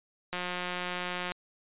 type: click train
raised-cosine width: 0.3 ms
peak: -18 dBFS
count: 178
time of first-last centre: 0.33-1.319 s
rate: 179 Hz
effects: resampled to 8000 Hz